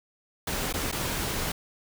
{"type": "noise with dropouts", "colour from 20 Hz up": "pink", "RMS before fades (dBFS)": -30, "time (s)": [0.47, 1.52], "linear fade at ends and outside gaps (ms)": 5, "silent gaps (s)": [[0.727, 0.738], [0.916, 0.924]], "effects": []}